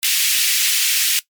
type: high-pass noise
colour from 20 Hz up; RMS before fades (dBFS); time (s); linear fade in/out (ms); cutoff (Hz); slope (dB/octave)
pink; -17; 0.03-1.19; 0; 2300; 24
effects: noise-tail reverb RT60 0.1 s tail -17 dB re dry + MP3 96 kbps